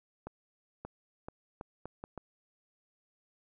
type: accelerating click train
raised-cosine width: 1 ms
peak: -27 dBFS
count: 7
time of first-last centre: 0.27-2.177 s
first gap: 580 ms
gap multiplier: 0.75
effects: none